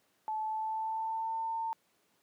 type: tone with pitch glide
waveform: sine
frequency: 868 to 899.6 Hz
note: A5 to A5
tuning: -24 to +38 cents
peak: -32 dBFS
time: 0.28-1.73 s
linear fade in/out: 0 ms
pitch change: +62 cents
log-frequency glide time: 0.4-1.34 s
effects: pink hiss -72 dBFS RMS until 2.22 s + high-pass 200 Hz 12 dB/octave